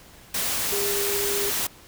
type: tone in noise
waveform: sine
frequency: 403.8 Hz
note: G#4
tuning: 49 cents flat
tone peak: -27 dBFS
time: 0.72-1.5 s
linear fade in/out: 5 ms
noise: white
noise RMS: -26 dBFS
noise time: 0.34-1.67 s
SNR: -4 dB
effects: pink hiss -49 dBFS RMS until 1.87 s